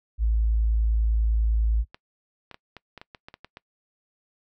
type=tone; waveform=sine; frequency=55 Hz; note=A1; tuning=in tune; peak=-19 dBFS; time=0.18-1.85 s; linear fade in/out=50 ms
type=clicks; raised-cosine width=0.3 ms; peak=-25 dBFS; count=11; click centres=1.945 / 2.513 / 2.544 / 2.767 / 2.977 / 3.015 / 3.148 / 3.285 / 3.341 / 3.446 / 3.571 s
effects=noise-tail reverb RT60 0.1 s tail -23 dB re dry